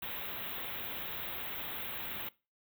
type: band-stop noise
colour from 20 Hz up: white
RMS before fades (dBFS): -40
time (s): 0.02-2.29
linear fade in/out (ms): 5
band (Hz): 3800 to 13000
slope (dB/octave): 96
effects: noise-tail reverb RT60 0.3 s tail -22 dB re dry